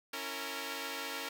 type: chord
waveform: 5% pulse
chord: A# diminished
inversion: first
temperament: equal with one note detuned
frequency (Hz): 277.2 / 329.6 / 459.7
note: C#4 / E4 / A#4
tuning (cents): 0 / 0 / -24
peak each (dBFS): -31 / -34 / -29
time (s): 0.13-1.29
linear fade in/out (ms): 5
effects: none